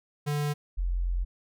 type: tone pair in turn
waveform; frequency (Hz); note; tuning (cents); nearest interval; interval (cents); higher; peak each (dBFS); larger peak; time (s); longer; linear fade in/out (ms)
square / sine; 146.83 / 44.01; D3 / F1; 0 / +14; octave + major sixth; 2086; first; -27 / -25; second; 0.26-0.54 / 0.77-1.25; second; 20
effects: none